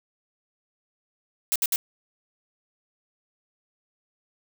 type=noise bursts; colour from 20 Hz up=blue; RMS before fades=-23 dBFS; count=3; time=1.52-1.759 s; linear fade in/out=0 ms; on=37 ms; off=64 ms; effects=none